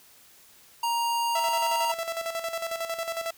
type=tone; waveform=square; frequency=936 Hz; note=A#5; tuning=7 cents sharp; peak=-25 dBFS; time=0.83-1.92 s; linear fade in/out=5 ms
type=tone with tremolo; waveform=sawtooth; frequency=664 Hz; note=E5; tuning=12 cents sharp; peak=-24 dBFS; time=1.35-3.31 s; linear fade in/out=5 ms; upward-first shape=square; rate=11 Hz; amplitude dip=60%
effects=white hiss -55 dBFS RMS until 3.37 s